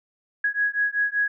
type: beating tone pair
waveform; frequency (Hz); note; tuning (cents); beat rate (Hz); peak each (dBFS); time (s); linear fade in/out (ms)
sine; 1661.2 / 1666.4; G#6 / G#6; 0 / +5; 5.2; -24; 0.44-1.28; 5
effects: none